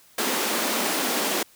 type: high-pass noise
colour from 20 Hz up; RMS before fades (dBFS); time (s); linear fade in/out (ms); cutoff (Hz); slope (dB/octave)
pink; -25; 0.18-1.43; 5; 210; 48
effects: white hiss -55 dBFS RMS until 1.55 s